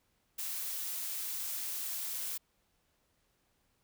blue noise, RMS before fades -38 dBFS, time 0.38-2.38 s, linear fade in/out 10 ms, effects pink hiss -75 dBFS RMS until 3.83 s

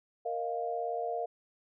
sine chord, Bb suspended fourth, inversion none, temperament just, 466.2 / 621.6 / 699.2 Hz, Bb4 / Eb5 / F5, 0 / -2 / +2 cents, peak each -36 / -39 / -34 dBFS, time 0.25-1.26 s, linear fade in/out 10 ms, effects none

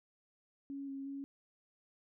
sine tone with pitch steps, 277.6 / 273 / 277 Hz, C#4 / C#4 / C#4, +3 / -26 / -1 cents, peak -40 dBFS, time 0.7-1.24 s, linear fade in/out 0 ms, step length 180 ms, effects none

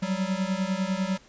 square beating tone pair, 184.9 / 194.9 Hz, F#3 / G3, -1 / -10 cents, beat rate 10 Hz, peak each -29 dBFS, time 0.02-1.18 s, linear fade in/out 10 ms, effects pink hiss -55 dBFS RMS until 1.28 s + resampled to 16000 Hz

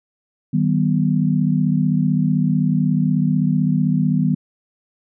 sine chord, Eb augmented, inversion none, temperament equal with one note detuned, 155.56 / 191.52 / 246.9 Hz, Eb3 / G3 / B3, 0 / -40 / 0 cents, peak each -18 / -19 / -20 dBFS, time 0.53-4.35 s, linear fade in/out 10 ms, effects none

